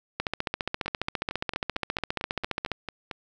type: two click trains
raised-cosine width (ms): 0.3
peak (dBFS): -11 / -17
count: 38 / 11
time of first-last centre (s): 0.2-2.717 / 0.86-3.112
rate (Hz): 14.7 / 4.44
effects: none